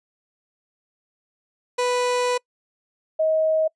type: tone pair in turn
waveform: 30% pulse / sine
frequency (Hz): 493.9 / 632.5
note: B4 / D#5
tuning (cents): 0 / +28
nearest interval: major third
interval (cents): 428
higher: second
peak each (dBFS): -17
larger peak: neither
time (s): 1.78-2.38 / 3.19-3.68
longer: first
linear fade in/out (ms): 10
effects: noise-tail reverb RT60 0.1 s tail -26 dB re dry + resampled to 22050 Hz